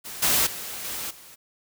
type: noise with level steps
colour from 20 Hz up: white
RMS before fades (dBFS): -37 / -21 / -35 / -32 / -47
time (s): 0.04-1.36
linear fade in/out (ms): 20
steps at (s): 0.22 / 0.46 / 0.84 / 1.1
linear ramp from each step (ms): 10
effects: none